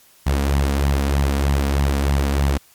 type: tone with flanger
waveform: sawtooth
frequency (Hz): 70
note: C#2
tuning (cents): +18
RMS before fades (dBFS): -18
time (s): 0.26-2.58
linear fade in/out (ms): 10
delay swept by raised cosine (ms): 0.98 to 4.28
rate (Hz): 3.2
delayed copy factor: +0.5
effects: white hiss -52 dBFS RMS until 2.74 s + MP3 96 kbps